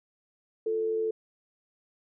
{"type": "tone pair together", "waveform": "sine", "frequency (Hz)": [349.2, 442], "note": ["F4", "A4"], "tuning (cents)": [0, 8], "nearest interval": "major third", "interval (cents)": 408, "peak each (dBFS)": [-37, -26], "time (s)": [0.66, 1.11], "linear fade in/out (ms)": 5, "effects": []}